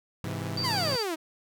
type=chord; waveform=sawtooth; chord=Ab augmented; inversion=none; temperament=equal with one note detuned; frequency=103.29 / 130.81 / 164.81 Hz; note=Ab2 / C3 / E3; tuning=-9 / 0 / 0 cents; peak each=-31 / -33 / -32 dBFS; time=0.24-0.96 s; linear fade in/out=0 ms
type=tone; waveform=sine; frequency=4646 Hz; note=D8; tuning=20 cents flat; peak=-29 dBFS; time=0.57-1.03 s; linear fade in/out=5 ms
type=exponential sweep; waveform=sawtooth; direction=down; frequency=1098 to 305.6 Hz; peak=-25 dBFS; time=0.63-1.16 s; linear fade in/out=20 ms
effects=none